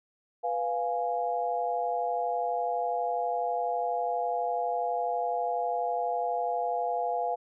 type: chord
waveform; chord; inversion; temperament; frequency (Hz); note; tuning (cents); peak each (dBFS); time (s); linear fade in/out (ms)
sine; F diminished; second; equal; 493.9 / 698.5 / 830.6; Cb5 / F5 / Ab5; 0 / 0 / 0; -33 / -29 / -33; 0.43-7.36; 20
effects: none